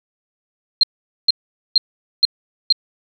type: tone bursts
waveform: sine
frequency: 4186 Hz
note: C8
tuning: in tune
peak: -8 dBFS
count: 5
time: 0.81-2.725 s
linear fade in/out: 2 ms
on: 23 ms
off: 450 ms
effects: none